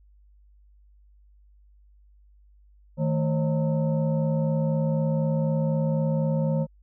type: tone with frequency modulation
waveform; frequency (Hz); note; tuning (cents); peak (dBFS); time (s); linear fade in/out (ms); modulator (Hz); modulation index
sine; 157; D#3; +16; -21; 2.97-6.67; 50; 378; 0.91
effects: added 50 Hz sine -53 dBFS peak until 6.82 s